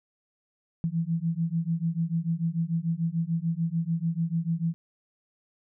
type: beating tone pair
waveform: sine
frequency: 162.7 / 169.5 Hz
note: E3 / E3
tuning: -22 / +49 cents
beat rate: 6.8 Hz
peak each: -28 dBFS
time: 0.84-4.74 s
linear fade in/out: 0 ms
effects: none